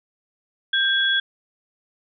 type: tone pair together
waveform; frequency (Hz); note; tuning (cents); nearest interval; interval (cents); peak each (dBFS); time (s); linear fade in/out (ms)
sine; 1586 / 3361; G6 / G#7; +20 / +20; octave + minor second; 1300; -20; 0.73-1.2; 5
effects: none